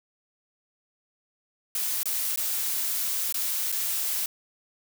blue noise with dropouts, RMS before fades -28 dBFS, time 1.75-4.26 s, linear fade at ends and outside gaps 2 ms, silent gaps 2.032-2.056 / 2.36-2.374 / 3.325-3.342 / 3.719-3.724 s, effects none

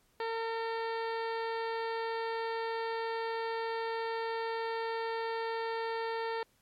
harmonic tone, 454.2 Hz, A#4, 45 cents flat, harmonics 1 / 2 / 3 / 4 / 5 / 6 / 7 / 8 / 9 / 10, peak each -35 / -37 / -45 / -43 / -50 / -53 / -54 / -54 / -55 / -53 dBFS, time 0.2-6.43 s, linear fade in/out 2 ms, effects pink hiss -70 dBFS RMS until 6.61 s + MP3 64 kbps

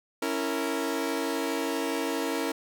sawtooth chord, A# diminished, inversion first, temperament equal with one note detuned, 277.2 / 329.6 / 461.9 Hz, C#4 / E4 / A#4, 0 / 0 / -16 cents, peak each -28 dBFS, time 0.22-2.52 s, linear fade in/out 5 ms, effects none

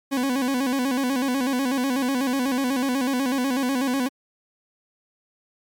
40% pulse tone with vibrato, 261.6 Hz, C4, in tune, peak -20 dBFS, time 0.11-4.09 s, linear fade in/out 20 ms, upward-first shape square, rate 8.1 Hz, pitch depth 88 cents each way, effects MP3 96 kbps

